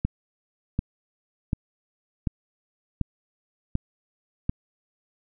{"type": "click train", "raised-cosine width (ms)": 5, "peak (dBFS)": -11, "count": 7, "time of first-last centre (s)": [0.05, 4.494], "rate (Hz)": 1.35, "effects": []}